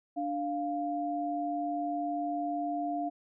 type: tone pair together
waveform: sine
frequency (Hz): 293.7 / 698.5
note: D4 / F5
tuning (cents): 0 / 0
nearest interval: octave + minor third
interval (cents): 1500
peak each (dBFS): -34 / -32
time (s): 0.16-3.1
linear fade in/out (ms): 20
effects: none